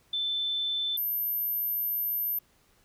sine tone pair in turn, 3530 / 12993 Hz, A7 / G#9, +5 / -39 cents, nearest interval octave + major seventh, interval 2256 cents, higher second, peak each -27 dBFS, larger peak neither, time 0.13-0.97 / 0.97-2.39 s, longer second, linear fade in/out 5 ms, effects pink hiss -65 dBFS RMS until 2.84 s

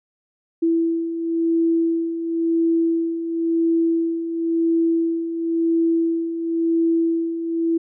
sine beating tone pair, 330.5 / 331.46 Hz, E4 / E4, +5 / +10 cents, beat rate 0.96 Hz, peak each -25 / -18 dBFS, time 0.62-7.78 s, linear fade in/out 10 ms, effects none

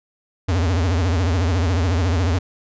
square tone with vibrato, 87.6 Hz, F2, 6 cents sharp, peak -17 dBFS, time 0.48-2.39 s, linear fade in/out 10 ms, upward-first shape triangle, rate 14 Hz, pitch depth 220 cents each way, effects resampled to 16000 Hz

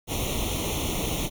pink noise with comb filter, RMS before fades -28 dBFS, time 0.07-1.3 s, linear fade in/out 50 ms, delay 0.31 ms, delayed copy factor +0.9, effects none

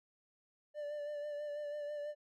triangle tone with vibrato, 589 Hz, D5, 5 cents sharp, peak -37 dBFS, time 0.74-2.15 s, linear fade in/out 50 ms, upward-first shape sine, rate 6.1 Hz, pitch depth 27 cents each way, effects none

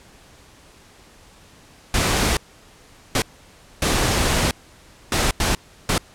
pink noise bursts at uneven times, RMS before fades -19 dBFS, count 6, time 1.94-2.37 / 3.15-3.22 / 3.82-4.51 / 5.12-5.31 / 5.4-5.55 / 5.89-5.98 s, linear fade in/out 2 ms, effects pink hiss -49 dBFS RMS until 6.14 s + low-pass 10000 Hz 12 dB/octave

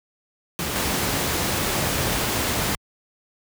pink noise with level steps, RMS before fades -26 / -23 dBFS, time 0.59-2.75 s, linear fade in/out 0 ms, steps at 0.75 s, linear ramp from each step 10 ms, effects high-pass 60 Hz 12 dB/octave

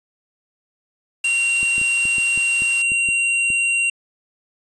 square tone, 2757 Hz, F7, 23 cents flat, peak -17 dBFS, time 1.24-3.9 s, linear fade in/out 5 ms
white high-pass noise, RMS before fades -34 dBFS, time 1.24-2.82 s, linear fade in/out 2 ms, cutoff 730 Hz, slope 24 dB/octave
clicks, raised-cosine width 3 ms, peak -22 dBFS, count 10, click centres 1.63 / 1.781 / 1.815 / 2.054 / 2.183 / 2.376 / 2.621 / 2.919 / 3.088 / 3.503 s
effects resampled to 22050 Hz

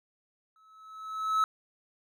triangle tone with exponential growth, 1296 Hz, E6, 30 cents flat, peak -19 dBFS, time 0.56-1.44 s, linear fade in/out 1 ms, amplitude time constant 190 ms, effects none

